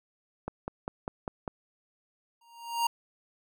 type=click train; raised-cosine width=1 ms; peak=-19 dBFS; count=6; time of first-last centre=0.48-1.478 s; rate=5.01 Hz
type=tone with exponential growth; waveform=square; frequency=935 Hz; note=A#5; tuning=5 cents sharp; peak=-23 dBFS; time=2.41-2.87 s; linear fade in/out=5 ms; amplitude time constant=98 ms
effects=none